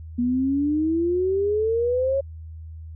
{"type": "exponential sweep", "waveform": "sine", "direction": "up", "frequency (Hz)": [238.8, 555], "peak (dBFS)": -19, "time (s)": [0.18, 2.21], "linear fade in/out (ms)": 10, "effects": ["added 80 Hz sine -35 dBFS peak until 2.95 s"]}